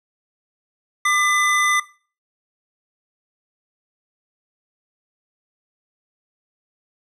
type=tone pair together; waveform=square; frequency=1194 / 2008 Hz; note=D6 / B6; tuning=+28 / +28 cents; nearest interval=major sixth; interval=900 cents; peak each=-19 dBFS; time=1.05-1.8 s; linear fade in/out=5 ms; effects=noise-tail reverb RT60 0.4 s tail -19 dB re dry + low-pass 10000 Hz 12 dB/octave